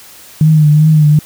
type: tone with vibrato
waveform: sine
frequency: 153 Hz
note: D#3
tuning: 29 cents flat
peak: -4 dBFS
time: 0.41-1.19 s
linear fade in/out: 2 ms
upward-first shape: triangle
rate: 2.6 Hz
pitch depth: 56 cents each way
effects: white hiss -37 dBFS RMS until 1.25 s